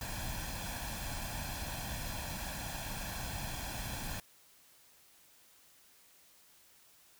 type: noise with comb filter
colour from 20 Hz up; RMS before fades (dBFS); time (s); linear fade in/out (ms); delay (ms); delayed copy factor
pink; -40; 0.01-4.2; 2; 1.2; +0.7
effects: white hiss -63 dBFS RMS until 7.19 s